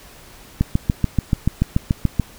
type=click train; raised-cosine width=5 ms; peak=-3 dBFS; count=12; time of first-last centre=0.61-2.197 s; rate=6.93 Hz; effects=pink hiss -44 dBFS RMS until 2.38 s